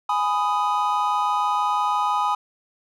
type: chord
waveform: triangle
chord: G# minor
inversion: none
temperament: just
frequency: 830.6 / 996.7 / 1245.9 Hz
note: G#5 / B5 / D#6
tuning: 0 / +16 / +2 cents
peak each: -22 dBFS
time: 0.09-2.35 s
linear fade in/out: 5 ms
effects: none